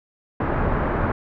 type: low-pass noise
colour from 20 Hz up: pink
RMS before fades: -22 dBFS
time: 0.4-1.12 s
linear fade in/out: 5 ms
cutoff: 1600 Hz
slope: 24 dB/octave
effects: none